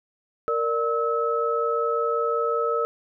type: tone cluster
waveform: sine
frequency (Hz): 464.6 / 590 / 1295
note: A#4 / D5 / E6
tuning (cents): -6 / +8 / -31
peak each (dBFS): -24 / -29 / -25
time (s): 0.48-2.85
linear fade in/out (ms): 0
effects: none